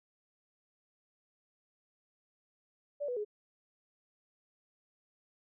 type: tone with pitch steps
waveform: sine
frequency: 579 / 492.5 / 419 Hz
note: D5 / B4 / G#4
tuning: -25 / -5 / +15 cents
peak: -33 dBFS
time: 3-3.249 s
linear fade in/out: 20 ms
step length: 83 ms
effects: none